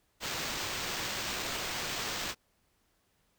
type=noise with sample-and-hold; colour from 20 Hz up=violet; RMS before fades=-36 dBFS; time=0.2-2.35 s; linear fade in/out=50 ms; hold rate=11025 Hz; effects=pink hiss -73 dBFS RMS until 3.38 s